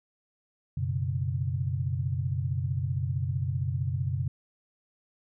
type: chord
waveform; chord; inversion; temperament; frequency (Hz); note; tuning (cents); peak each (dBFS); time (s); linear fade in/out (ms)
sine; F# suspended fourth; none; just; 92.5 / 123.33 / 138.75; F#2 / B2 / C#3; 0 / -2 / +2; -31; 0.77-4.28; 5
effects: none